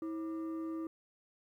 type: tone with frequency modulation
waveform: sine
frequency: 324 Hz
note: E4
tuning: 30 cents flat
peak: -35 dBFS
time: 0.02-0.87 s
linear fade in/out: 2 ms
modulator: 863 Hz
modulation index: 0.33
effects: tanh soft clip ceiling -33 dBFS + 12-bit